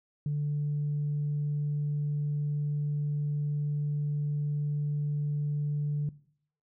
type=tone; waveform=sine; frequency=146.83 Hz; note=D3; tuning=in tune; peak=-26 dBFS; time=0.26-6.09 s; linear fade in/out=2 ms; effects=noise-tail reverb RT60 0.6 s tail -20 dB re dry + tanh soft clip ceiling -24 dBFS